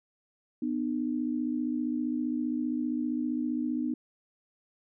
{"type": "tone pair together", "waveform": "sine", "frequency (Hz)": [248.1, 303.3], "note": ["B3", "D#4"], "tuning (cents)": [8, -44], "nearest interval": "minor third", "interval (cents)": 348, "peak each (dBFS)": [-30, -31], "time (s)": [0.62, 3.94], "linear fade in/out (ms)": 5, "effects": []}